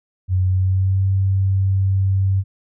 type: tone with pitch glide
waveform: sine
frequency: 92.5 to 96.37 Hz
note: F#2 to G2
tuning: 0 to -29 cents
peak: -14 dBFS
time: 0.28-2.44 s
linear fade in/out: 50 ms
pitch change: +71 cents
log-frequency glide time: 0.44-1.04 s
effects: none